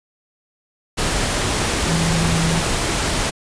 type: tone in noise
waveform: sine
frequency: 164.81 Hz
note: E3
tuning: in tune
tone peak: -18 dBFS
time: 1.87-2.6 s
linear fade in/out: 20 ms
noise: pink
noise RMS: -20 dBFS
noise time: 0.97-3.31 s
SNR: -1 dB
effects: resampled to 22050 Hz